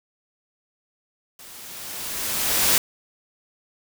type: noise with level ramp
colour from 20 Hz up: white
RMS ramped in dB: -44 to -17 dBFS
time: 1.39-2.78 s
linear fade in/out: 2 ms
effects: none